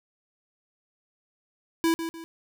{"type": "tone with echo", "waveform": "square", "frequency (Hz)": 329.6, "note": "E4", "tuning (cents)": 0, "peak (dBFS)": -21, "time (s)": [1.84, 1.94], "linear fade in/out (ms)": 0, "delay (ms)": 150, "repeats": 2, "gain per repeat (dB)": -9, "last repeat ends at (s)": 2.24, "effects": []}